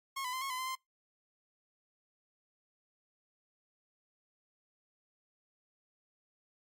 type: tone with pitch steps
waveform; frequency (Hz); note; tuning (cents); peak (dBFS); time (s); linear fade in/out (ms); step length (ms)
sawtooth; 1085 / 1002 / 1037 / 1091 / 1016 / 1035 / 1044; C#6 / B5 / C6 / C#6 / B5 / C6 / C6; -37 / +25 / -16 / -28 / +49 / -19 / -4; -32; 0.16-0.755; 10; 85
effects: noise-tail reverb RT60 0.2 s tail -26 dB re dry + MP3 64 kbps